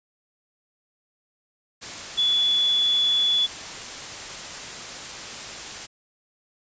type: tone in noise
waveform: sine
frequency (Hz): 3428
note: A7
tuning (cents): -46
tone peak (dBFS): -18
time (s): 2.17-3.47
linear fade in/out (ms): 20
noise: white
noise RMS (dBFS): -35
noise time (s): 1.81-5.87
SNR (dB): +14
effects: resampled to 16000 Hz